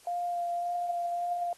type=tone with vibrato; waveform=sine; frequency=698.5 Hz; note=F5; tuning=in tune; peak=-29 dBFS; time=0.07-1.53 s; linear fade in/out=2 ms; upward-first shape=sine; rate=1.8 Hz; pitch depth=12 cents each way; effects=white hiss -58 dBFS RMS until 1.57 s + AAC 32 kbps